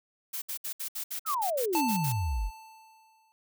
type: noise bursts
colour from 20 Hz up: blue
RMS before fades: -35 dBFS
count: 12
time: 0.33-2.125 s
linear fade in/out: 10 ms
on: 90 ms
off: 65 ms
type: exponential sweep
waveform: sine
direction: down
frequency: 1376 to 40.52 Hz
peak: -27 dBFS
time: 1.25-2.51 s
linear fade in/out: 50 ms
type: tone with exponential decay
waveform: square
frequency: 884 Hz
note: A5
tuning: 8 cents sharp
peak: -26 dBFS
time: 1.75-3.32 s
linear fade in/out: 0 ms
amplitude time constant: 340 ms
effects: none